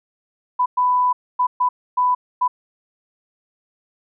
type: tone bursts at uneven times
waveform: sine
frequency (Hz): 995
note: B5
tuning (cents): +13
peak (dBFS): -14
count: 6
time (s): 0.59-0.66 / 0.77-1.13 / 1.39-1.47 / 1.6-1.69 / 1.97-2.15 / 2.41-2.48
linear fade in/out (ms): 10
effects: none